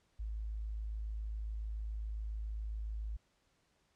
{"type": "tone", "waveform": "sine", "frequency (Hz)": 53.6, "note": "A1", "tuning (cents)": -45, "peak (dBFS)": -37, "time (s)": [0.19, 3.17], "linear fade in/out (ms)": 10, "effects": ["pink hiss -75 dBFS RMS until 3.95 s", "low-pass 8000 Hz 12 dB/octave"]}